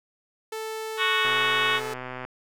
sawtooth tone with pitch glide, 440 to 432.4 Hz, A4 to A4, 0 to -30 cents, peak -27 dBFS, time 0.52-1.94 s, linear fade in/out 5 ms, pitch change -30 cents, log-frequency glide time 0.95-1.32 s
harmonic tone, 370 Hz, F#4, in tune, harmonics 3 / 4 / 5 / 6 / 7 / 8 / 9 / 10, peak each -27 / -28 / -29 / -30 / -30 / -31 / -32 / -32 dBFS, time 0.97-1.81 s, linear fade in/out 50 ms
click train, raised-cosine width 0.5 ms, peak -20 dBFS, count 128, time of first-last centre 1.25-2.25 s, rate 127 Hz
effects none

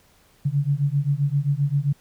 sine beating tone pair, 138.59 / 146.19 Hz, C#3 / D3, 0 / -8 cents, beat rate 7.6 Hz, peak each -22 dBFS, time 0.45-1.93 s, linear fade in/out 10 ms, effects pink hiss -58 dBFS RMS until 2 s

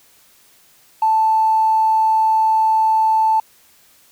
triangle tone, 880 Hz, A5, in tune, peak -8 dBFS, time 1.02-3.4 s, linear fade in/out 5 ms, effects tanh soft clip ceiling -10 dBFS + white hiss -52 dBFS RMS until 4.11 s

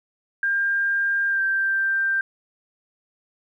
sine tone with pitch glide, 1600 to 1575.2 Hz, G6 to G6, +35 to +8 cents, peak -19 dBFS, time 0.43-2.21 s, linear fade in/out 2 ms, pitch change -27 cents, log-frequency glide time 1.28-1.41 s, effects 10-bit

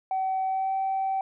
sine tone with pitch glide, 761 to 770.7 Hz, F#5 to G5, +48 to -30 cents, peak -23 dBFS, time 0.11-1.21 s, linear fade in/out 2 ms, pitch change +22 cents, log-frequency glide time 0.45-0.74 s, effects tanh soft clip ceiling -21 dBFS

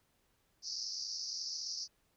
white band-pass noise, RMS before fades -41 dBFS, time 0.62-1.88 s, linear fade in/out 50 ms, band 4600 to 5800 Hz, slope 96 dB/octave, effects pink hiss -75 dBFS RMS until 2.16 s

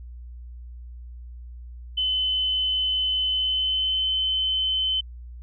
sine tone with pitch glide, 3035 to 3060 Hz, F#7 to G7, +43 to -42 cents, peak -21 dBFS, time 1.97-5.01 s, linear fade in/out 10 ms, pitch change +15 cents, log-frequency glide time 3.29-4.06 s, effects added 60 Hz sine -37 dBFS peak until 5.42 s

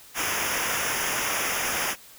pink noise with comb filter, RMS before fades -27 dBFS, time 0.14-1.96 s, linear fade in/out 50 ms, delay 0.24 ms, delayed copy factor -0.9, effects white hiss -49 dBFS RMS until 2.18 s

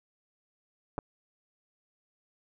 clicks, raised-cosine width 1 ms, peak -20 dBFS, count 2, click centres 0.981 / 0.988 s, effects none

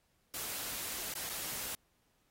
white noise with dropouts, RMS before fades -40 dBFS, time 0.34-1.75 s, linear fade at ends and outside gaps 0 ms, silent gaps 1.138-1.154 / 1.293-1.297 s, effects pink hiss -75 dBFS RMS until 2.3 s + AAC 48 kbps

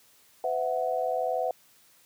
sine chord, B suspended fourth, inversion none, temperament equal with one note detuned, 506.6 / 659.3 / 740 Hz, B4 / E5 / F#5, +44 / 0 / 0 cents, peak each -30 dBFS, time 0.44-1.51 s, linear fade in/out 2 ms, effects white hiss -60 dBFS RMS until 2.05 s + high-pass 80 Hz 12 dB/octave

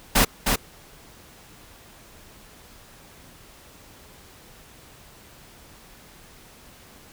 pink noise with echo, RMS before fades -17 dBFS, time 0.15-0.25 s, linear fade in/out 10 ms, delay 310 ms, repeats 1, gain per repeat -4 dB, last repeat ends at 0.56 s, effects pink hiss -49 dBFS RMS until 7.12 s

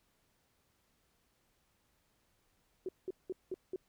sine tone bursts, 371.7 Hz, F#4, 8 cents sharp, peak -35 dBFS, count 5, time 2.86-3.76 s, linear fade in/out 2 ms, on 28 ms, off 190 ms, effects pink hiss -75 dBFS RMS until 3.88 s

